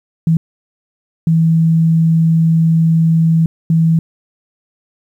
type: tone bursts at uneven times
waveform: sine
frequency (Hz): 163.1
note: E3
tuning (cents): -18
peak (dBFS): -8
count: 3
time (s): 0.27-0.37 / 1.27-3.46 / 3.7-3.99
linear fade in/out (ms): 2
effects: 8-bit